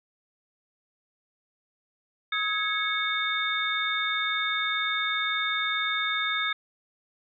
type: tone cluster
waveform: sine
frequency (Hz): 1277 / 1660 / 2202 / 3631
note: D#6 / G#6 / C#7 / A#7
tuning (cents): +45 / -1 / -12 / -46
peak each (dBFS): -31 / -31 / -30 / -30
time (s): 2.32-6.53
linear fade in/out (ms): 5
effects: none